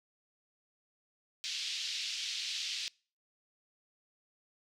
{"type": "band-pass noise", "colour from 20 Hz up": "pink", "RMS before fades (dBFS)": -38, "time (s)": [1.44, 2.88], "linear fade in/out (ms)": 0, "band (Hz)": [2900, 5400], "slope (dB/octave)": 24, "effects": ["noise-tail reverb RT60 0.4 s tail -25 dB re dry"]}